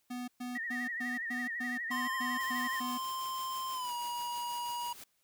square tone bursts, 246.9 Hz, B3, in tune, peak -38 dBFS, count 10, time 0.1-2.98 s, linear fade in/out 10 ms, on 180 ms, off 120 ms
sine tone with vibrato, 1864.7 Hz, A#6, in tune, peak -35 dBFS, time 0.55-2.8 s, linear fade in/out 5 ms, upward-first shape triangle, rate 12 Hz, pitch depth 86 cents each way
square tone with pitch glide, 1046.5 to 959.6 Hz, C6 to A#5, 0 to +50 cents, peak -36 dBFS, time 1.91-4.93 s, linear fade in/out 5 ms, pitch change -150 cents, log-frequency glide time 3.72-3.93 s
white noise with tremolo, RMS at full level -48 dBFS, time 2.4-5.04 s, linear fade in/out 5 ms, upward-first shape triangle, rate 6.2 Hz, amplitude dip 55%
effects white hiss -75 dBFS RMS until 5.23 s

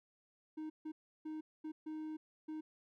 triangle tone bursts at uneven times, 311.1 Hz, D#4, in tune, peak -39 dBFS, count 6, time 0.57-0.7 / 0.85-0.92 / 1.25-1.41 / 1.64-1.72 / 1.86-2.17 / 2.48-2.61 s, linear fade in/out 10 ms, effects none

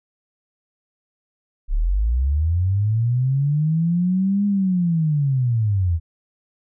sine linear two-way sweep, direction up then down, 31.91 to 205 to 79.2 Hz, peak -16 dBFS, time 1.68-6 s, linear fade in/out 50 ms, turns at 4.46 s, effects none

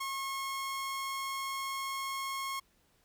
sawtooth tone, 1085 Hz, C#6, 37 cents flat, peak -31 dBFS, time 0-2.6 s, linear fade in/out 10 ms, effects pink hiss -70 dBFS RMS until 3.04 s

